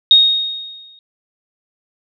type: tone with exponential decay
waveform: sine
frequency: 3729 Hz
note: A#7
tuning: in tune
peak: -3 dBFS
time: 0.11-0.99 s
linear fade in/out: 1 ms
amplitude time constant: 190 ms
effects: none